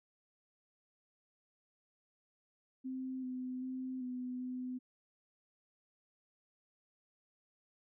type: tone with pitch steps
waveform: sine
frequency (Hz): 260 / 254.5 / 258.4 / 250.9 / 252.9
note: C4 / C4 / C4 / B3 / B3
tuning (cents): -11 / -48 / -21 / +28 / +41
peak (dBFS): -38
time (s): 2.84-4.79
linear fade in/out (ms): 20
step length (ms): 390
effects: none